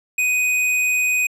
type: tone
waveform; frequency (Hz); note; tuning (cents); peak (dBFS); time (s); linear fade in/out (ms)
square; 2496; D#7; +5; -17; 0.18-1.27; 5
effects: low-pass 12000 Hz 12 dB/octave